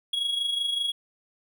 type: tone with amplitude modulation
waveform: triangle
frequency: 3322 Hz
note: G#7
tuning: in tune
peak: -21 dBFS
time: 0.13-0.92 s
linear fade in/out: 5 ms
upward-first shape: sine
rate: 25.2 Hz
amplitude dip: 55%
effects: none